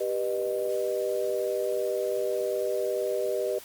sine chord, G augmented, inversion none, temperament just, 392 / 490 / 612.5 Hz, G4 / B4 / D#5, 0 / -14 / -27 cents, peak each -30 dBFS, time 0-3.59 s, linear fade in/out 10 ms, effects white hiss -47 dBFS RMS until 3.64 s + Opus 32 kbps

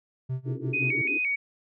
triangle tone with tremolo, 129.6 Hz, C3, 16 cents flat, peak -24 dBFS, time 0.29-1.02 s, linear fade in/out 10 ms, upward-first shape sine, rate 5.7 Hz, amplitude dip 95%
pink band-pass noise, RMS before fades -36 dBFS, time 0.45-1.19 s, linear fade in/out 20 ms, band 260 to 430 Hz, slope 96 dB/octave
sine tone with vibrato, 2367 Hz, D7, 13 cents sharp, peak -24 dBFS, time 0.73-1.36 s, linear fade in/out 10 ms, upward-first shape square, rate 2.9 Hz, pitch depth 92 cents each way
effects none

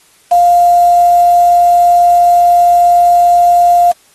sine tone with quantisation, 701 Hz, F5, 6 cents sharp, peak -4 dBFS, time 0.31-3.92 s, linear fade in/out 10 ms, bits 4, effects white hiss -48 dBFS RMS until 4.14 s + AAC 32 kbps

